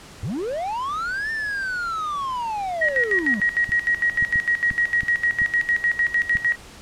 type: linear two-way sweep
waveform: triangle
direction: up then down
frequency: 81.6 to 1810 to 187.7 Hz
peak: -22 dBFS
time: 0.23-3.4 s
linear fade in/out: 0 ms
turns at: 1.31 s
type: tone with tremolo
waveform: sine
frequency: 1900 Hz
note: A#6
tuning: 33 cents sharp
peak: -16 dBFS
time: 2.81-6.56 s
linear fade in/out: 10 ms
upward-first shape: square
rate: 6.6 Hz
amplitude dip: 80%
type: clicks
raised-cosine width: 5 ms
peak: -20 dBFS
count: 7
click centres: 3.693 / 4.225 / 4.358 / 4.712 / 5.033 / 5.418 / 6.354 s
effects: pink hiss -43 dBFS RMS until 6.81 s + low-pass 9000 Hz 12 dB/octave